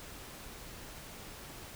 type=silence; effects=pink hiss -48 dBFS RMS until 1.75 s